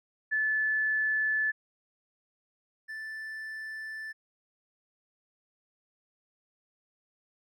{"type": "tone pair in turn", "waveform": ["sine", "triangle"], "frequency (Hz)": [1737, 1759.2], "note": ["A6", "A6"], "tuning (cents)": [-23, -1], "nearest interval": "unison", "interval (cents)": 22, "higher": "second", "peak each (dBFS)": [-25, -35], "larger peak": "first", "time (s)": [[0.31, 1.52], [2.88, 4.13]], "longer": "second", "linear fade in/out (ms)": 20, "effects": []}